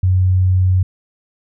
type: tone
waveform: sine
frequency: 92.5 Hz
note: F#2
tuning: in tune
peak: -10 dBFS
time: 0.03-0.83 s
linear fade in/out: 5 ms
effects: none